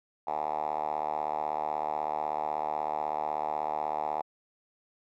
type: tone with band-pass filter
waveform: 5% pulse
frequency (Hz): 76.2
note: D#2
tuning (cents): -36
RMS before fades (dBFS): -32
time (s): 0.27-4.22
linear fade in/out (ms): 5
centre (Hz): 810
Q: 5.5
effects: none